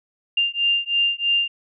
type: beating tone pair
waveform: sine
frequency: 2794 / 2797.1 Hz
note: F7 / F7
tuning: 0 / +2 cents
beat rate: 3.1 Hz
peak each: -21 dBFS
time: 0.37-1.48 s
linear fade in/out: 5 ms
effects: none